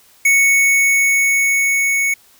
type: tone with level ramp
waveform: square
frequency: 2217 Hz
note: C#7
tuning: in tune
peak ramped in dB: -10 to -15 dBFS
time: 0.25-2.14 s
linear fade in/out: 5 ms
effects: white hiss -50 dBFS RMS until 2.39 s